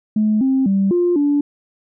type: tone with pitch steps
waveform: sine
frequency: 214.2 / 265.3 / 195.4 / 351.7 / 288.8 Hz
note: A3 / C4 / G3 / F4 / D4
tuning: -46 / +24 / -5 / +12 / -29 cents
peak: -12 dBFS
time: 0.16-1.41 s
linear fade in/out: 5 ms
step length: 250 ms
effects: tanh soft clip ceiling -8 dBFS